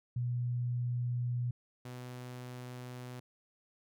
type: tone pair in turn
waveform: sine / sawtooth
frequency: 122 / 124.78 Hz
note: B2 / B2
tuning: -21 / +18 cents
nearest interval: unison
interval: 39 cents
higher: second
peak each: -31 / -39 dBFS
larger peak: first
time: 0.16-1.51 / 1.85-3.2 s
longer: neither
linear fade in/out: 5 ms
effects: none